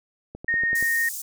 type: click train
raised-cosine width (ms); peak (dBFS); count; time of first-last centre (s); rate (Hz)
2; -23; 6; 0.35-0.826; 10.5
type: tone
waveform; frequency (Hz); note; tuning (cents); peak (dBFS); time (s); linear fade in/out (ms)
sine; 1851; A#6; -13; -20; 0.48-1.09; 5
type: high-pass noise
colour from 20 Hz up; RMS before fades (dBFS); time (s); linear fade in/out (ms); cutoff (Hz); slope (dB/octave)
pink; -33; 0.75-1.22; 5; 6400; 24
effects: none